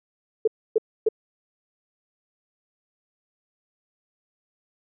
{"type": "tone bursts", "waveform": "sine", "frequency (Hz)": 440, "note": "A4", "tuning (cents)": 0, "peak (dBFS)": -15, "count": 3, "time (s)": [0.45, 1.088], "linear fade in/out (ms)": 5, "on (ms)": 26, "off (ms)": 280, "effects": []}